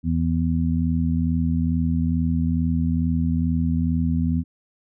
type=harmonic tone; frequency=82.3 Hz; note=E2; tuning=2 cents flat; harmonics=1 / 2 / 3; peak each=-23 / -23 / -23 dBFS; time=0.03-4.44 s; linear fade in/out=50 ms; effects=none